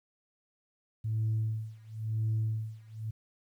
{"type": "tone with tremolo", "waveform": "sine", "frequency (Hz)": 110, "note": "A2", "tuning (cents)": 0, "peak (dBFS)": -25, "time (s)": [1.04, 3.11], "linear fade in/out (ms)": 10, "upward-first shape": "sine", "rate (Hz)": 0.97, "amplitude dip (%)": 95, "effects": ["tanh soft clip ceiling -24 dBFS", "11-bit"]}